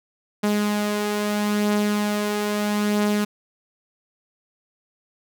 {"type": "beating tone pair", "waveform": "sawtooth", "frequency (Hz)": [207.4, 208.17], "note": ["G#3", "G#3"], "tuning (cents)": [-2, 4], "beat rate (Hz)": 0.77, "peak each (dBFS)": [-25, -17], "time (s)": [0.43, 3.25], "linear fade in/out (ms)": 10, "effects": []}